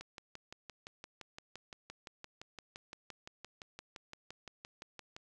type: click train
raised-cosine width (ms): 0.2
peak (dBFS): -29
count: 31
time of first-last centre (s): 0.01-5.165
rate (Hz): 5.82
effects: none